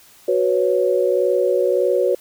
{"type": "chord", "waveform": "sine", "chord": "F# suspended fourth", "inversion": "none", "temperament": "just", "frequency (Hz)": [370, 493.3, 555], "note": ["F#4", "B4", "C#5"], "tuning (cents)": [0, -2, 2], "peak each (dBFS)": -19, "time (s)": [0.28, 2.15], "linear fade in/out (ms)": 5, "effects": ["white hiss -49 dBFS RMS until 2.2 s"]}